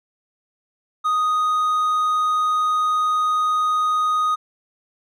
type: tone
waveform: triangle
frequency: 1244.5 Hz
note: D#6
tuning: in tune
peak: -15 dBFS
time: 1.04-4.36 s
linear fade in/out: 20 ms
effects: none